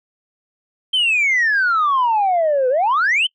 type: exponential two-way sweep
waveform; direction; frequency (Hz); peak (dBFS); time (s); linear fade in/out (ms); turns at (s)
sine; down then up; 3160 to 493.9 to 3160; -12; 0.93-3.27; 10; 2.69
effects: noise-tail reverb RT60 0.1 s tail -25 dB re dry + tanh soft clip ceiling -11 dBFS